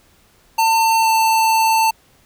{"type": "tone with pitch glide", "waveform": "square", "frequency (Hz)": [899, 891.2], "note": ["A5", "A5"], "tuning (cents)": [37, 22], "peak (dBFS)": -13, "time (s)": [0.58, 1.91], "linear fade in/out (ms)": 10, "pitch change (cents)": -15, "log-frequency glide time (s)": [0.99, 1.1], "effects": ["pink hiss -54 dBFS RMS until 2.25 s"]}